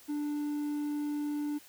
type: tone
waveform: triangle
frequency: 294.6 Hz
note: D4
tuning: 6 cents sharp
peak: -29 dBFS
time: 0.08-1.59 s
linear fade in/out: 20 ms
effects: white hiss -56 dBFS RMS until 1.68 s